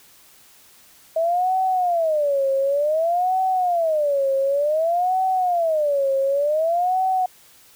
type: tone with vibrato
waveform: sine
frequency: 639 Hz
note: D#5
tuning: 46 cents sharp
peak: -17 dBFS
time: 1.16-7.26 s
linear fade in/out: 5 ms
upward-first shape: sine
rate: 0.55 Hz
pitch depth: 290 cents each way
effects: white hiss -51 dBFS RMS until 7.75 s